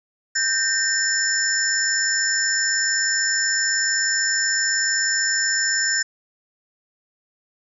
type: tone cluster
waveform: sine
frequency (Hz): 1571 / 1824 / 5310 / 7050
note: G6 / A#6 / E8 / A8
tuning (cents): +3 / -38 / +12 / +2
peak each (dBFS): -24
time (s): 0.35-6.03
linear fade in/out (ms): 10
effects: none